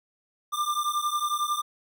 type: beating tone pair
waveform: square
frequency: 1188 / 1199 Hz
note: D6 / D6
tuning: +20 / +36 cents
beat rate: 11 Hz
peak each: -29 dBFS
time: 0.52-1.62 s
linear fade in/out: 20 ms
effects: none